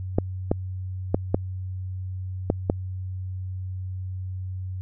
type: clicks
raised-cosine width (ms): 2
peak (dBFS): -6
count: 6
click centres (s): 0.185 / 0.515 / 1.145 / 1.345 / 2.501 / 2.699
effects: added 93 Hz sine -29 dBFS peak until 4.81 s